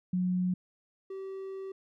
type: tone pair in turn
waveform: sine / triangle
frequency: 181.8 / 385.2 Hz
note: F#3 / G4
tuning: -30 / -30 cents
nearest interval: octave + minor second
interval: 1300 cents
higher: second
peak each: -26 / -35 dBFS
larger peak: first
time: 0.13-0.54 / 1.1-1.72 s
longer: second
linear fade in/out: 5 ms
effects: none